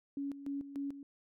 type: tone with tremolo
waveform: sine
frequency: 280 Hz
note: C#4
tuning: 18 cents sharp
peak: -35 dBFS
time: 0.17-1.03 s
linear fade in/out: 2 ms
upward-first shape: square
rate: 3.4 Hz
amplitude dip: 70%
effects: none